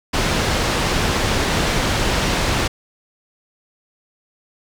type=low-pass noise; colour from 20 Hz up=pink; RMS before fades=-19 dBFS; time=0.13-2.68 s; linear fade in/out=10 ms; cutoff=5900 Hz; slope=12 dB/octave; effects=none